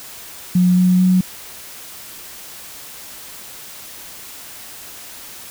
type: tone with pitch steps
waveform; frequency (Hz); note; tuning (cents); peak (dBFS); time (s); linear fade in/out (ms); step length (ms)
sine; 180.4 / 182.18 / 183.98; F#3 / F#3 / F#3; -44 / -27 / -10; -10; 0.55-1.21; 5; 220
effects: white hiss -36 dBFS RMS until 5.5 s